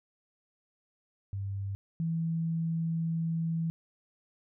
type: tone pair in turn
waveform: sine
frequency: 98.6 / 164.35 Hz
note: G2 / E3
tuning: +11 / -5 cents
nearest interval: major sixth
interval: 884 cents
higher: second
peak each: -32 / -28 dBFS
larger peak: second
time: 1.33-1.75 / 2-3.7 s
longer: second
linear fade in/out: 0 ms
effects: none